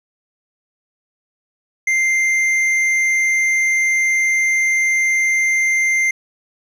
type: tone with hard clipping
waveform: sine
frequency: 2093 Hz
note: C7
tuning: in tune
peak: -15 dBFS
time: 1.87-6.11 s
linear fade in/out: 5 ms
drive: 6 dB
effects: none